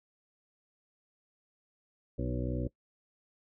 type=harmonic tone with a mistuned harmonic; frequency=61.74 Hz; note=B1; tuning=in tune; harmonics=1 / 2 / 3 / 4 / 5 / 6 / 8 / 9; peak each=-36 / -36 / -45 / -39 / -40 / -43 / -43 / -43 dBFS; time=2.18-2.68 s; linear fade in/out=10 ms; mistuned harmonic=6; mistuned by=+18 cents; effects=noise-tail reverb RT60 0.1 s tail -21 dB re dry